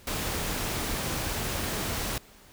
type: noise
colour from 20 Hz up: pink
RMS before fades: -31 dBFS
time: 0.07-2.18 s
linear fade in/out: 2 ms
effects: pink hiss -54 dBFS RMS until 2.52 s